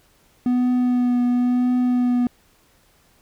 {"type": "tone with vibrato", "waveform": "triangle", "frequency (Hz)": 246.9, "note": "B3", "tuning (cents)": 0, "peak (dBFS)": -14, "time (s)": [0.46, 2.27], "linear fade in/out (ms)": 2, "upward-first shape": "triangle", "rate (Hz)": 0.97, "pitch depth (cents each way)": 19, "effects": ["pink hiss -58 dBFS RMS until 3.21 s"]}